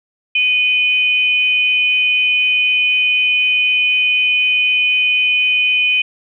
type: tone pair together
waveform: sine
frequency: 2476 / 3039 Hz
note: D#7 / F#7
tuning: -9 / +46 cents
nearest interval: major third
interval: 355 cents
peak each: -12 / -19 dBFS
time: 0.35-6.02 s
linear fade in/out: 5 ms
effects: none